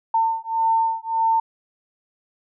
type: beating tone pair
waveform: sine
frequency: 901 / 902.7 Hz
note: A5 / A5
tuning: +41 / +44 cents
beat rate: 1.7 Hz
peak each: -21 dBFS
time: 0.14-1.4 s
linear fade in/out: 5 ms
effects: none